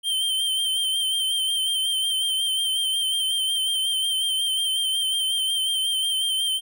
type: tone with vibrato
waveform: square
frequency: 3128 Hz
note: G7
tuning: 4 cents flat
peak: -22 dBFS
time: 0.03-6.61 s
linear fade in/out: 50 ms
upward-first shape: sine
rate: 5.5 Hz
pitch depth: 36 cents each way
effects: none